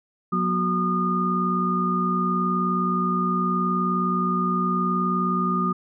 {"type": "tone cluster", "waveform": "sine", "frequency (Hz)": [182, 241.2, 370.1, 1222], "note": ["F#3", "B3", "F#4", "D#6"], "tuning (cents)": [-28, -41, 0, -32], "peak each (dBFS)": [-24, -29, -32, -23], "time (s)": [0.32, 5.73], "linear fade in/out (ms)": 10, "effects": []}